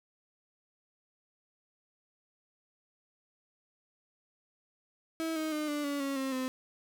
35% pulse tone with pitch steps, 324.1 / 313.8 / 303.8 / 294.1 / 284.8 / 275.7 / 266.9 / 258.4 Hz, E4 / D#4 / D#4 / D4 / C#4 / C#4 / C4 / C4, -29 / +15 / -41 / +3 / +47 / -9 / +35 / -21 cents, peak -30 dBFS, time 5.2-6.48 s, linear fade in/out 0 ms, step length 160 ms, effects none

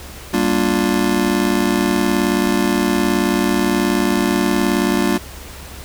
square chord, G minor seventh, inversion none, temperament just, 196 / 235.2 / 294 / 352.8 Hz, G3 / Bb3 / D4 / F4, 0 / +16 / +2 / +18 cents, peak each -21 dBFS, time 0.33-5.18 s, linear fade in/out 10 ms, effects added 69 Hz sine -36 dBFS peak until 5.84 s + pink hiss -36 dBFS RMS until 5.84 s

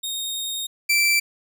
sawtooth tone pair in turn, 3710 / 2337 Hz, A#7 / D7, -9 / -9 cents, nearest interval minor sixth, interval 800 cents, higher first, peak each -23 / -13 dBFS, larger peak second, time 0.03-0.67 / 0.89-1.2 s, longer first, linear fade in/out 10 ms, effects none

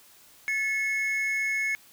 triangle tone pair together, 1732.6 / 2183 Hz, A6 / C#7, -27 / -27 cents, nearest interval major third, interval 400 cents, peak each -31 / -24 dBFS, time 0.48-1.75 s, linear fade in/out 0 ms, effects white hiss -55 dBFS RMS until 1.92 s

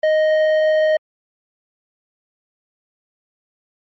sine tone with tanh clipping, 622.3 Hz, D#5, in tune, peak -14 dBFS, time 0.03-0.97 s, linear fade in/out 5 ms, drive 9 dB, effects MP3 32 kbps

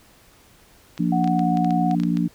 clicks, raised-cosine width 0.2 ms, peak -19 dBFS, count 11, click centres 0.978 / 1.243 / 1.276 / 1.393 / 1.572 / 1.646 / 1.707 / 1.912 / 2 / 2.035 / 2.171 s
sine chord, Bb major, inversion second, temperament just, 174.81 / 233.1 / 291.4 Hz, F3 / Bb3 / D4, +2 / 0 / -13 cents, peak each -21 / -24 / -24 dBFS, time 0.99-2.28 s, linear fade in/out 10 ms
sine tone with pitch glide, 740 to 732.3 Hz, F#5 to F#5, 0 to -18 cents, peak -22 dBFS, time 1.12-1.95 s, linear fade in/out 5 ms, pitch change -18 cents, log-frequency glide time 1.32-1.46 s
effects pink hiss -53 dBFS RMS until 2.34 s

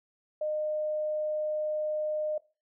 sine tone, 611 Hz, D#5, 32 cents flat, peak -28 dBFS, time 0.41-2.38 s, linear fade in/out 5 ms, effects noise-tail reverb RT60 0.3 s tail -19 dB re dry

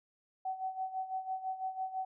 sine tone with tremolo, 756 Hz, F#5, 37 cents sharp, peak -32 dBFS, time 0.45-2.05 s, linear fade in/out 5 ms, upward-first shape sine, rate 6 Hz, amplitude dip 75%, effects none

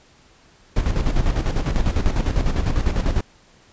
brown noise with tremolo, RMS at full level -17 dBFS, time 0.76-3.21 s, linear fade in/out 5 ms, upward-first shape square, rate 10 Hz, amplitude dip 60%, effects pink hiss -53 dBFS RMS until 3.72 s + resampled to 16000 Hz

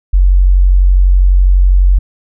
sine tone, 46.02 Hz, F#1, 9 cents flat, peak -4 dBFS, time 0.13-1.99 s, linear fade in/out 10 ms, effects none

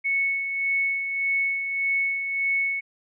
sine tone with tremolo, 2209 Hz, C#7, 7 cents flat, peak -20 dBFS, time 0.04-2.81 s, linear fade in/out 20 ms, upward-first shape sine, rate 1.7 Hz, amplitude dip 50%, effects none

